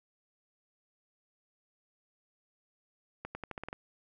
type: accelerating click train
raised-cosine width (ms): 0.5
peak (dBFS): -24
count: 8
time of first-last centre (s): 3.25-3.729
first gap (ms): 100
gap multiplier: 0.87
effects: none